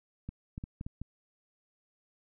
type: clicks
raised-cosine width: 5 ms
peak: -26 dBFS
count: 6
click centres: 0.29 / 0.579 / 0.639 / 0.811 / 0.865 / 1.016 s
effects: none